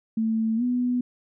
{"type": "tone with pitch glide", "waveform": "sine", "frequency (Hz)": [222.6, 247], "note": ["A3", "B3"], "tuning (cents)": [20, 0], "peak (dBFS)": -21, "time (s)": [0.17, 1.01], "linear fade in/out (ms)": 5, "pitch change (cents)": 180, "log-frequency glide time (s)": [0.56, 0.63], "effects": []}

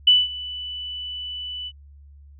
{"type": "tone with ADSR envelope", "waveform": "sine", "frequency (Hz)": 2980, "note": "F#7", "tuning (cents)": 12, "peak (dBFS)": -9, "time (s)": [0.07, 1.72], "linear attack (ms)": 7, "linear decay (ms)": 200, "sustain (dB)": -20, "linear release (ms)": 50, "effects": ["added 71 Hz sine -44 dBFS peak until 2.39 s"]}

